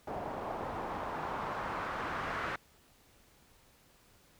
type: noise with low-pass filter sweep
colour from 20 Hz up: white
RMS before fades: -38 dBFS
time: 0.07-2.56 s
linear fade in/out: 5 ms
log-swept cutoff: 730 to 1500 Hz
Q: 1.8
effects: pink hiss -64 dBFS RMS until 4.39 s